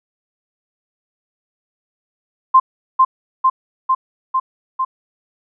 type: tone with echo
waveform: sine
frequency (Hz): 1046.5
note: C6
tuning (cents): 0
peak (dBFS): -5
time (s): 2.54-2.6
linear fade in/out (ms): 10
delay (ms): 450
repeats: 5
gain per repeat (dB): -2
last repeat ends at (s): 4.85
effects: none